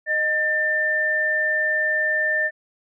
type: tone pair together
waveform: sine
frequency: 618 / 1790 Hz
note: D#5 / A6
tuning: -12 / +29 cents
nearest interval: octave + tritone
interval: 1841 cents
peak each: -27 / -19 dBFS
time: 0.06-2.51 s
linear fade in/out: 50 ms
effects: none